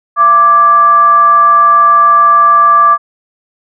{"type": "tone with frequency modulation", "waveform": "sine", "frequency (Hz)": 1174.7, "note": "D6", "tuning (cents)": 0, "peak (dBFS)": -3, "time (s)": [0.16, 2.98], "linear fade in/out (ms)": 50, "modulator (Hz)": 498, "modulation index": 0.29, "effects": []}